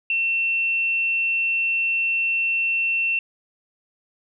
sine tone, 2700 Hz, E7, 41 cents sharp, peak -19 dBFS, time 0.1-3.19 s, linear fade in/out 2 ms, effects none

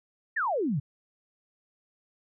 sine exponential sweep, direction down, 1911 to 123.47 Hz, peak -25 dBFS, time 0.36-0.8 s, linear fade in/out 10 ms, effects none

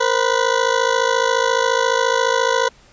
20% pulse ring-modulated tone, 493.9 Hz, B4, in tune, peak -7 dBFS, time 0-2.69 s, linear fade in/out 10 ms, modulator 27.2 Hz, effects pink hiss -50 dBFS RMS until 2.92 s + resampled to 16000 Hz

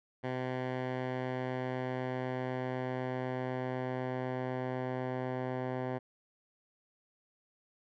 10% pulse tone with low-pass filter sweep, 128 Hz, C3, 38 cents flat, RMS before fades -36 dBFS, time 0.23-5.99 s, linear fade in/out 20 ms, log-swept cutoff 2100 to 1400 Hz, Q 0.93, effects none

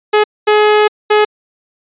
sawtooth tone bursts at uneven times, 422.6 Hz, G#4, 30 cents sharp, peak -3 dBFS, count 3, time 0.13-0.24 / 0.47-0.88 / 1.1-1.25 s, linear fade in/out 10 ms, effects resampled to 8000 Hz

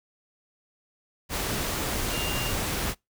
sine tone in noise, 2798 Hz, F7, 3 cents sharp, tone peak -33 dBFS, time 2.1-2.54 s, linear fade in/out 50 ms, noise pink, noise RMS -29 dBFS, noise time 1.29-2.95 s, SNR -7 dB, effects noise-tail reverb RT60 0.2 s tail -26 dB re dry

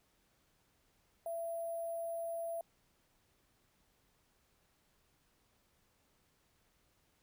sine tone with sample-and-hold, 670 Hz, E5, 28 cents sharp, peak -37 dBFS, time 1.26-2.61 s, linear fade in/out 2 ms, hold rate 11025 Hz, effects pink hiss -74 dBFS RMS until 7.22 s

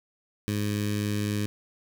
15% pulse tone with notch filter, 103.83 Hz, G#2, in tune, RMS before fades -28 dBFS, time 0.48-1.46 s, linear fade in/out 0 ms, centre 820 Hz, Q 0.54, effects none

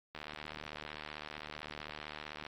click train, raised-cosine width 0.3 ms, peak -27 dBFS, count 176, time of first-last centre 0.15-2.465 s, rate 75.6 Hz, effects AAC 48 kbps

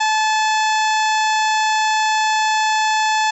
harmonic tone with a mistuned harmonic, 867 Hz, A5, 26 cents flat, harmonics 1 / 2 / 3 / 4 / 5 / 6 / 7 / 8 / 9, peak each -16 / -22 / -26 / -28 / -30 / -32 / -33 / -34 / -35 dBFS, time 0-3.31 s, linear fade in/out 10 ms, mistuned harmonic 9, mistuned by -55 cents, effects none

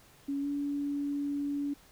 sine tone with pitch glide, 280 to 285.6 Hz, C#4 to D4, +18 to -48 cents, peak -30 dBFS, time 0.28-1.74 s, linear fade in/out 10 ms, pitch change +34 cents, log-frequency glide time 0.41-0.47 s, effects pink hiss -59 dBFS RMS until 1.91 s

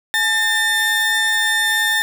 30% pulse tone pair together, 850 / 1801.1 Hz, G#5 / A6, +40 / +40 cents, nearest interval octave + minor second, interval 1300 cents, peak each -23 / -13 dBFS, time 0.14-2.02 s, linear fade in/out 0 ms, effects none

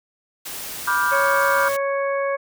white noise, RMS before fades -32 dBFS, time 0.45-1.77 s, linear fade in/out 10 ms
sine chord, G dominant seventh, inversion first, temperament just, 980 / 1176 / 1411.2 / 1568 Hz, B5 / D6 / F6 / G6, -14 / +2 / +18 / 0 cents, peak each -23 dBFS, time 0.87-1.69 s, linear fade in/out 10 ms
harmonic tone, 554.4 Hz, C#5, in tune, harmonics 1 / 2 / 3 / 4, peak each -21 / -27 / -31 / -33 dBFS, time 1.11-2.37 s, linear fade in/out 20 ms
effects none

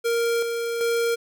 square tone with tremolo, 466.2 Hz, A#4, in tune, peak -21 dBFS, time 0.04-1.16 s, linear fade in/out 20 ms, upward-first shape square, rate 1.3 Hz, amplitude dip 40%, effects none

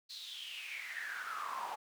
brown noise with high-pass filter sweep, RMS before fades -43 dBFS, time 0.09-1.76 s, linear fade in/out 20 ms, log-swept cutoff 4300 to 860 Hz, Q 8.7, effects none

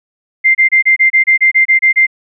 sine tone bursts, 2093 Hz, C7, in tune, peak -5 dBFS, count 12, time 0.44-2.068 s, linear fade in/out 20 ms, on 110 ms, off 28 ms, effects none

